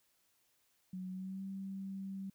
sine tone with pitch glide, 185 to 193.64 Hz, F#3 to G3, 0 to -21 cents, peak -40 dBFS, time 0.93-2.3 s, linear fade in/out 5 ms, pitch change +79 cents, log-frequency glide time 1.1-1.44 s, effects white hiss -75 dBFS RMS until 2.34 s

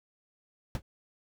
brown noise with exponential decay, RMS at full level -26 dBFS, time 0.75-0.82 s, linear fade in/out 1 ms, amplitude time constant 15 ms, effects none

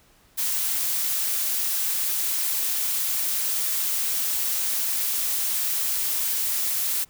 blue noise, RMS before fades -25 dBFS, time 0.37-7.05 s, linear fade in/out 20 ms, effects pink hiss -58 dBFS RMS until 7.09 s

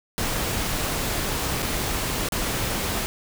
pink noise with dropouts, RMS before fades -26 dBFS, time 0.18-3.06 s, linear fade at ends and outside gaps 0 ms, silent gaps 1.622-1.627 / 2.287-2.322 s, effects none

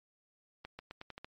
accelerating click train, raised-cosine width 0.3 ms, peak -28 dBFS, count 7, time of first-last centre 0.65-1.245 s, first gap 140 ms, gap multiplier 0.86, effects MP3 48 kbps

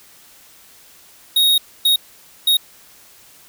square tone bursts at uneven times, 3755 Hz, A#7, 12 cents sharp, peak -12 dBFS, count 3, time 1.36-1.58 / 1.85-1.96 / 2.47-2.57 s, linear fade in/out 5 ms, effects white hiss -47 dBFS RMS until 3.48 s

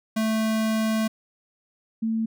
square / sine tone pair in turn, 220 / 223.7 Hz, A3 / A3, 0 / +29 cents, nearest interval unison, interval 29 cents, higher second, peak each -22 dBFS, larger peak neither, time 0.16-1.08 / 2.02-2.26 s, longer first, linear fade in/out 10 ms, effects none

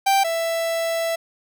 45% pulse tone pair in turn, 784 / 662.3 Hz, G5 / E5, 0 / +8 cents, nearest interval minor third, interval 292 cents, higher first, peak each -15 / -21 dBFS, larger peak first, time 0.06-0.24 / 0.24-1.16 s, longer second, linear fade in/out 10 ms, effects none

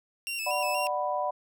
sawtooth tone with vibrato, 2687 Hz, E7, 33 cents sharp, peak -28 dBFS, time 0.27-0.87 s, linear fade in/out 0 ms, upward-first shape square, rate 4.2 Hz, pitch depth 46 cents each way
sine chord, B minor, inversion first, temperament just, 592.7 / 740.8 / 987.8 Hz, D5 / F#5 / B5, +16 / +2 / 0 cents, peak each -31 dBFS, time 0.46-1.31 s, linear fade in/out 10 ms
effects none

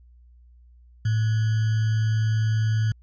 sine tone with sample-and-hold, 110 Hz, A2, in tune, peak -19 dBFS, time 1.05-2.92 s, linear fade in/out 5 ms, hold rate 1575 Hz, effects added 60 Hz sine -49 dBFS peak until 3.02 s + resampled to 16000 Hz

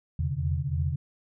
sine tone cluster, 81.9 / 85.1 / 130.9 / 145.5 Hz, E2 / F2 / C3 / D3, -11 / -44 / +1 / -16 cents, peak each -31 dBFS, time 0.19-0.96 s, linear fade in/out 5 ms, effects none

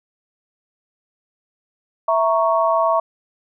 sine chord, A# diminished, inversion second, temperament equal, 659.3 / 932.3 / 1108.7 Hz, E5 / A#5 / C#6, 0 / 0 / 0 cents, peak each -17 / -21 / -19 dBFS, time 2.08-3 s, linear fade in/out 5 ms, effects none

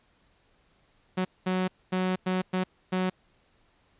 sawtooth tone bursts at uneven times, 185 Hz, F#3, in tune, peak -21 dBFS, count 6, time 1.17-1.25 / 1.46-1.68 / 1.92-2.16 / 2.26-2.42 / 2.53-2.64 / 2.92-3.1 s, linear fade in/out 10 ms, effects pink hiss -66 dBFS RMS until 3.99 s + resampled to 8000 Hz

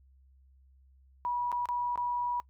sine tone with dropouts, 971 Hz, B5, 30 cents flat, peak -29 dBFS, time 1.25-2.4 s, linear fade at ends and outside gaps 0 ms, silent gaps 1.517-1.526 / 1.656-1.688 / 1.957-1.976 s, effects noise-tail reverb RT60 0.1 s tail -23 dB re dry + added 66 Hz sine -58 dBFS peak until 2.49 s

